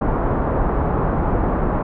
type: low-pass noise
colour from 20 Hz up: pink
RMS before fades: -19 dBFS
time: 0.01-1.83 s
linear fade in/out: 10 ms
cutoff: 1200 Hz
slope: 24 dB/octave
effects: none